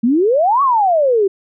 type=exponential two-way sweep; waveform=sine; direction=up then down; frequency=220 to 1150 to 375.3 Hz; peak=-10 dBFS; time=0.03-1.28 s; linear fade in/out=10 ms; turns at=0.62 s; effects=none